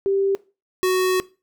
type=tone pair in turn; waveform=sine / square; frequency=392.3 / 370.5 Hz; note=G4 / F#4; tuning=+1 / +2 cents; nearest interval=minor second; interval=99 cents; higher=first; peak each=-17 dBFS; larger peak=neither; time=0.06-0.35 / 0.83-1.2 s; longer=second; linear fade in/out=0 ms; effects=noise-tail reverb RT60 0.3 s tail -19 dB re dry